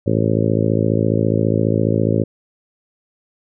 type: harmonic tone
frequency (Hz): 54.7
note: A1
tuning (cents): -9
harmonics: 2 / 3 / 4 / 5 / 6 / 7 / 8 / 9 / 10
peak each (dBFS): -19 / -21 / -22 / -23 / -24 / -24 / -25 / -26 / -26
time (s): 0.06-2.24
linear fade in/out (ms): 10
effects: none